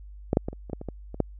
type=clicks; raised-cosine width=2 ms; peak=-9 / -6 / -16 / -26 / -25 / -16 / -23 / -19 / -25 / -8 dBFS; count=10; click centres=0.331 / 0.371 / 0.485 / 0.53 / 0.698 / 0.732 / 0.814 / 0.887 / 1.144 / 1.203 s; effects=added 50 Hz sine -41 dBFS peak until 1.39 s